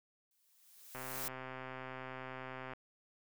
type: noise with exponential growth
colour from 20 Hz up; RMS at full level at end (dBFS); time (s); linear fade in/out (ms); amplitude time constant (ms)
blue; -39; 0.31-1.28; 1; 210
type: click train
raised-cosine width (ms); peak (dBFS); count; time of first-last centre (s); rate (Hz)
0.5; -30; 233; 0.95-2.735; 130
effects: none